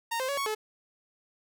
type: tone with pitch steps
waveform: sawtooth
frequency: 924 / 520 / 562 / 1110 / 430.9 Hz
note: A#5 / C5 / C#5 / C#6 / A4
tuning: -16 / -11 / +24 / +2 / -36 cents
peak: -25 dBFS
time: 0.11-0.55 s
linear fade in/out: 10 ms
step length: 88 ms
effects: none